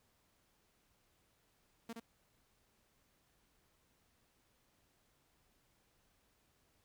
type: tone with echo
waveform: sawtooth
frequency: 229.6 Hz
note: A#3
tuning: 26 cents flat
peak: -39 dBFS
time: 1.89-1.93 s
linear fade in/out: 5 ms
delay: 69 ms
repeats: 1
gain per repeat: -3 dB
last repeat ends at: 1.999 s
effects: pink hiss -75 dBFS RMS until 6.84 s